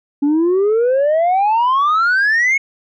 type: exponential sweep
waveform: sine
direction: up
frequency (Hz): 279.7 to 2217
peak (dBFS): -9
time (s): 0.22-2.58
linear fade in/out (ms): 10
effects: tanh soft clip ceiling -10 dBFS